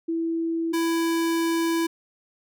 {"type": "tone pair in turn", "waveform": ["sine", "square"], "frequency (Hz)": [330, 331.6], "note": ["E4", "E4"], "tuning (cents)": [2, 10], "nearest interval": "unison", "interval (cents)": 8, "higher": "second", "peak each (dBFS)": [-23, -22], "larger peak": "second", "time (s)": [[0.08, 0.73], [0.73, 1.87]], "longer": "second", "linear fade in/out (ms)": 10, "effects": []}